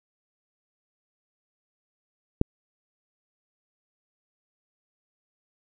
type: click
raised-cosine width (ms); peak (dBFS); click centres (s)
3; -6; 2.414
effects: none